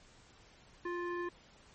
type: tone with low-pass filter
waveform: square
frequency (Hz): 350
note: F4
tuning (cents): +4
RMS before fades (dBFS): -38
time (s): 0.85-1.29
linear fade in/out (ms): 5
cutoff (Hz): 1600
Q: 2.5
effects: pink hiss -61 dBFS RMS until 1.74 s + MP3 32 kbps